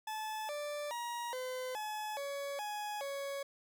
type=tone with pitch steps; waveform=40% pulse; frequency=866 / 588 / 950 / 510 / 853 / 562 / 837 / 557 Hz; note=A5 / D5 / A#5 / C5 / G#5 / C#5 / G#5 / C#5; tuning=-28 / +2 / +33 / -44 / +46 / +24 / +13 / +8 cents; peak=-37 dBFS; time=0.07-3.43 s; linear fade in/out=5 ms; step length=420 ms; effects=none